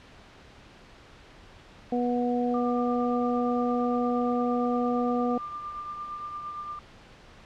harmonic tone, 243.9 Hz, B3, 21 cents flat, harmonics 1 / 2 / 3, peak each -26 / -29 / -31 dBFS, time 1.92-5.38 s, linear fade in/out 5 ms
sine tone with tremolo, 1193 Hz, D6, 27 cents sharp, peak -32 dBFS, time 2.54-6.79 s, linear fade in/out 2 ms, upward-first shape triangle, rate 8.7 Hz, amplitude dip 45%
effects pink hiss -51 dBFS RMS until 7.45 s + low-pass 4000 Hz 12 dB/octave

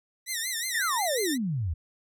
10% pulse tone with vibrato, 1930 Hz, B6, 40 cents flat, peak -20 dBFS, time 0.26-1.38 s, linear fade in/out 50 ms, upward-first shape sine, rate 5.5 Hz, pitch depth 140 cents each way
sine exponential sweep, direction down, 2028 to 73.9 Hz, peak -26 dBFS, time 0.74-1.74 s, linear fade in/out 10 ms
effects none

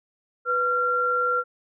sine tone pair together, 494.1 / 1375.9 Hz, B4 / F6, +1 / -26 cents, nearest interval octave + tritone, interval 1773 cents, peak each -27 / -21 dBFS, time 0.45-1.44 s, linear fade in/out 50 ms, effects none

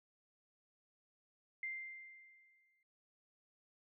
sine tone with exponential decay, 2093 Hz, C7, in tune, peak -38 dBFS, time 1.63-2.83 s, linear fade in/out 2 ms, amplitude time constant 260 ms, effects none

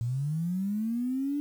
sine linear sweep, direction up, 113.4 to 293.7 Hz, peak -27 dBFS, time 0.01-1.4 s, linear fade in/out 0 ms, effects 9-bit

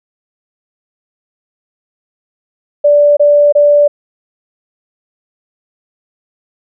sine tone bursts, 584 Hz, D5, 10 cents flat, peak -4 dBFS, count 3, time 2.84-3.88 s, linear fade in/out 10 ms, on 330 ms, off 25 ms, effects none

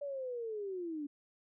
sine linear sweep, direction down, 580 to 281.6 Hz, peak -37 dBFS, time 0.01-1.07 s, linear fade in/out 10 ms, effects none

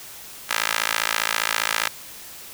15% pulse tone with high-pass filter, 55 Hz, A1, in tune, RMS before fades -24 dBFS, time 0.49-1.89 s, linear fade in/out 10 ms, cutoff 1500 Hz, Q 1.1, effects white hiss -40 dBFS RMS until 2.53 s

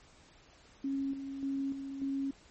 sine tone with tremolo, 273.7 Hz, C#4, 22 cents flat, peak -31 dBFS, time 0.84-2.31 s, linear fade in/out 5 ms, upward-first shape square, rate 1.7 Hz, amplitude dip 55%, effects pink hiss -60 dBFS RMS until 2.5 s + MP3 32 kbps

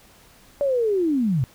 sine linear sweep, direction down, 580 to 116.54 Hz, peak -18 dBFS, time 0.61-1.44 s, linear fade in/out 0 ms, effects pink hiss -52 dBFS RMS until 1.54 s

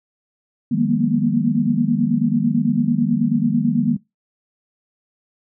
sine tone cluster, 154.1 / 175.2 / 202.4 / 232.3 / 241.4 Hz, D#3 / F3 / G#3 / A#3 / B3, -16 / +6 / -44 / -6 / -39 cents, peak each -23 / -26 / -22 / -20 / -20 dBFS, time 0.71-3.97 s, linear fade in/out 10 ms, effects noise-tail reverb RT60 0.2 s tail -21 dB re dry

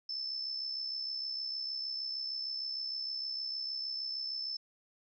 sine tone with amplitude modulation, 5274 Hz, E8, in tune, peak -33 dBFS, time 0.09-4.57 s, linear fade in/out 5 ms, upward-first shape sine, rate 66.5 Hz, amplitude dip 50%, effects none

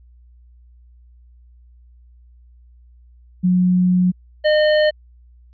sine / square tone pair in turn, 181.3 / 609.8 Hz, F#3 / D#5, -35 / -35 cents, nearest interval octave + major sixth, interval 2100 cents, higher second, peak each -12 / -13 dBFS, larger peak first, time 3.43-4.12 / 4.44-4.91 s, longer first, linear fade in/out 20 ms, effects added 60 Hz sine -45 dBFS peak until 5.53 s + resampled to 11025 Hz

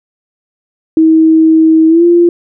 sine tone with pitch glide, 320 to 345 Hz, D#4 to F4, +49 to -21 cents, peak -3 dBFS, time 0.97-2.29 s, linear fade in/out 2 ms, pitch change +130 cents, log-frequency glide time 1.88-2.04 s, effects none

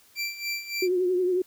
25% pulse tone with tremolo, 2349 Hz, D7, in tune, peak -23 dBFS, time 0.15-0.89 s, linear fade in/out 50 ms, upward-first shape sine, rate 3.5 Hz, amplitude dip 75%
sine tone with vibrato, 363.9 Hz, F#4, 29 cents flat, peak -21 dBFS, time 0.82-1.42 s, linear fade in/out 5 ms, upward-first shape triangle, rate 11 Hz, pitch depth 58 cents each way
effects white hiss -58 dBFS RMS until 1.46 s

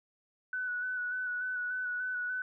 sine tone with vibrato, 1487 Hz, F#6, 8 cents sharp, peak -32 dBFS, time 0.53-2.42 s, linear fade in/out 2 ms, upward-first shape square, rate 3.4 Hz, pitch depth 20 cents each way, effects none

